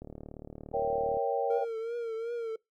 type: click train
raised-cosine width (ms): 2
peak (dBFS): -30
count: 44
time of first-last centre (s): 0.02-1.17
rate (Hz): 37.4
type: chord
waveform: sine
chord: A# diminished seventh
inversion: none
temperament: equal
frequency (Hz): 466.2 / 554.4 / 659.3 / 784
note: A#4 / C#5 / E5 / G5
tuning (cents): 0 / 0 / 0 / 0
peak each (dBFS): -31 / -32 / -37 / -32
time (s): 0.73-1.65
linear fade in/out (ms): 20
type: tone with vibrato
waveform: triangle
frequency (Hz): 460.5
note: A#4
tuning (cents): -21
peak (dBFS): -30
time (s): 1.5-2.56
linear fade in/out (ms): 5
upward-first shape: triangle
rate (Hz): 2.7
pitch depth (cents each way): 71
effects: noise-tail reverb RT60 0.2 s tail -24 dB re dry